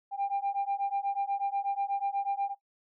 sine beating tone pair, 792 / 800.2 Hz, G5 / G5, +18 / +35 cents, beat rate 8.2 Hz, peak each -30 / -30 dBFS, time 0.11-2.55 s, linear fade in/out 50 ms, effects noise-tail reverb RT60 0.1 s tail -17 dB re dry + tanh soft clip ceiling -24 dBFS

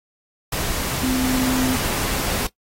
sine tone in noise, 257 Hz, C4, 31 cents flat, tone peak -19 dBFS, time 1.03-1.76 s, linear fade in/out 5 ms, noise pink, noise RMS -24 dBFS, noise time 0.52-2.47 s, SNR +2 dB, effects noise-tail reverb RT60 0.1 s tail -18 dB re dry + AAC 48 kbps

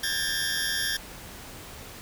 20% pulse tone cluster, 1595 / 1678 / 1790 / 5580 Hz, G6 / G#6 / A6 / F8, +30 / +17 / +29 / -2 cents, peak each -27 dBFS, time 0.03-0.97 s, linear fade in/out 5 ms, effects pink hiss -43 dBFS RMS until 2.01 s

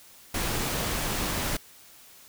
pink noise, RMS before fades -29 dBFS, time 0.34-1.57 s, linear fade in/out 5 ms, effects white hiss -52 dBFS RMS until 2.28 s

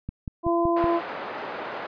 click train, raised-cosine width 5 ms, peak -19 dBFS, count 5, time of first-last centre 0.09-0.842 s, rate 5.32 Hz
harmonic tone, 340 Hz, F4, 46 cents flat, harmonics 1 / 2 / 3, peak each -22 / -25 / -27 dBFS, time 0.43-1.01 s, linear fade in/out 50 ms
pink band-pass noise, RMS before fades -34 dBFS, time 0.76-1.87 s, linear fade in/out 10 ms, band 480 to 1600 Hz, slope 12 dB/octave
effects resampled to 11025 Hz

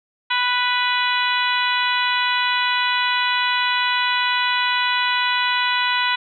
harmonic tone with a mistuned harmonic, 493.9 Hz, B4, in tune, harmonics 2 / 3 / 4 / 5 / 6 / 7 / 8, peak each -22 / -24 / -25 / -26 / -27 / -27 / -28 dBFS, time 0.3-6.16 s, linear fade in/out 10 ms, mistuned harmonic 7, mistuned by -29 cents, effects none

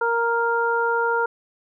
harmonic tone, 466.2 Hz, A#4, in tune, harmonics 1 / 2 / 3, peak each -23 / -23 / -23 dBFS, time 0.01-1.26 s, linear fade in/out 5 ms, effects none

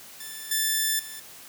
5% pulse tone with level steps, 1760 Hz, A6, in tune, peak -26 / -12 / -27 dBFS, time 0.2-1.2 s, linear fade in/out 5 ms, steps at 0.51 / 0.99 s, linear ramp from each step 5 ms, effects white hiss -46 dBFS RMS until 1.48 s + high-pass 80 Hz 12 dB/octave

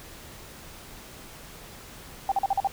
sine tone bursts, 786 Hz, G5, 4 cents sharp, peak -20 dBFS, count 6, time 2.29-2.673 s, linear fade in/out 2 ms, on 28 ms, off 43 ms, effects pink hiss -45 dBFS RMS until 2.72 s

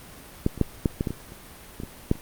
clicks, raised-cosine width 3 ms, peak -7 / -22 / -6 / -7 / -11 / -13 / -17 / -30 / -21 / -19 / -6 / -28 dBFS, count 12, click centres 0.464 / 0.577 / 0.613 / 0.858 / 1.009 / 1.072 / 1.106 / 1.321 / 1.801 / 1.835 / 2.114 / 2.155 s, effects pink hiss -45 dBFS RMS until 2.21 s + Opus 32 kbps

